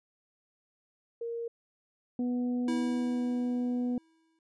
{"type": "tone", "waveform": "sine", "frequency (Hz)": 465.9, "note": "A#4", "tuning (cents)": -1, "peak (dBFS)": -33, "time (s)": [1.21, 1.48], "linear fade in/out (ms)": 5}
{"type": "harmonic tone", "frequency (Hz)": 246, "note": "B3", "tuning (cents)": -7, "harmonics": [1, 2, 3], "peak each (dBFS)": [-28, -41, -49], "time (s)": [2.19, 3.98], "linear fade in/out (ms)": 2}
{"type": "tone with exponential decay", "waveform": "square", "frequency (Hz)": 324.3, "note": "E4", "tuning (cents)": -28, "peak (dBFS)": -32, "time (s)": [2.68, 4.39], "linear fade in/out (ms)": 2, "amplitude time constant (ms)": 370}
{"effects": ["resampled to 22050 Hz"]}